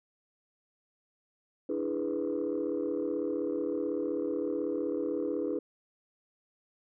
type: chord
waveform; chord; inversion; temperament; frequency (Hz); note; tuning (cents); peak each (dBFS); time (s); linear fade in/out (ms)
sine; E dominant seventh; third; equal; 293.7 / 329.6 / 415.3 / 493.9; D4 / E4 / G#4 / B4; 0 / 0 / 0 / 0; -34; 1.69-5.59; 5
effects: tanh soft clip ceiling -23 dBFS